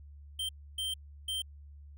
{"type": "tone bursts at uneven times", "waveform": "square", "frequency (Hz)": 3136, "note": "G7", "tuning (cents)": 0, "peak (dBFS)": -33, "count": 3, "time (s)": [[0.39, 0.49], [0.78, 0.94], [1.28, 1.42]], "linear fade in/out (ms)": 5, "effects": ["added 72 Hz sine -48 dBFS peak until 1.97 s"]}